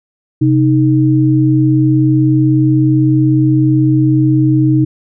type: tone pair together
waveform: sine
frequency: 130.8 / 311.1 Hz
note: C3 / D#4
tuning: 0 / 0 cents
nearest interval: octave + minor third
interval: 1500 cents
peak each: -10 dBFS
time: 0.41-4.85 s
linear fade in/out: 10 ms
effects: none